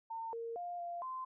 sine tone with pitch steps, 906 / 461.4 / 703 / 693 / 1036 Hz, A#5 / A#4 / F5 / F5 / C6, -50 / -18 / +11 / -14 / -17 cents, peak -39 dBFS, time 0.1-1.25 s, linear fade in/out 10 ms, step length 230 ms, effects none

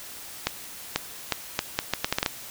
accelerating click train, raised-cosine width 0.2 ms, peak -5 dBFS, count 11, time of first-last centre 0.47-2.262 s, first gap 490 ms, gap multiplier 0.74, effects white hiss -41 dBFS RMS until 2.5 s

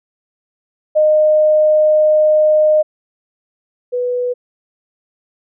sine tone pair in turn, 614 / 493 Hz, D#5 / B4, -23 / -3 cents, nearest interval major third, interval 380 cents, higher first, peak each -8 / -15 dBFS, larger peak first, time 0.95-2.83 / 3.92-4.34 s, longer first, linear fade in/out 20 ms, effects none

